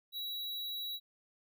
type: tone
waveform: square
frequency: 3896 Hz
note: B7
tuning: 24 cents flat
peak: -38 dBFS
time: 0.12-1 s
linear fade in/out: 50 ms
effects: none